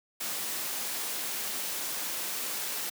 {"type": "noise", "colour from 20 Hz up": "white", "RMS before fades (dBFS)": -34, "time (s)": [0.2, 2.9], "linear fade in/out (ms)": 10, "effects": ["high-pass 200 Hz 12 dB/octave"]}